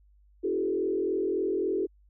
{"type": "tone with frequency modulation", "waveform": "sine", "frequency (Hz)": 379.8, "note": "F#4", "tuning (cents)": 45, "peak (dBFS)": -25, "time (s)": [0.43, 1.87], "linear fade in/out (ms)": 20, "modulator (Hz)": 43.6, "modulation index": 1.3, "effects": ["added 50 Hz sine -57 dBFS peak until 2.09 s"]}